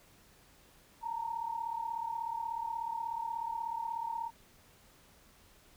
sine tone pair together, 895.8 / 932.3 Hz, A5 / A#5, +31 / 0 cents, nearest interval minor second, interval 69 cents, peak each -39 / -36 dBFS, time 1.01-4.31 s, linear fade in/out 50 ms, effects pink hiss -62 dBFS RMS until 5.76 s

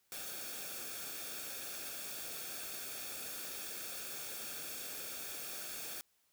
white noise with comb filter, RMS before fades -44 dBFS, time 0.12-6.01 s, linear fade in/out 0 ms, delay 1 ms, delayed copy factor -0.6, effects white hiss -75 dBFS RMS until 6.32 s

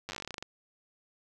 slowing click train, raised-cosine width 0.2 ms, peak -21 dBFS, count 16, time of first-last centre 0.09-0.426 s, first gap 9 ms, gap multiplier 1.12, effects none

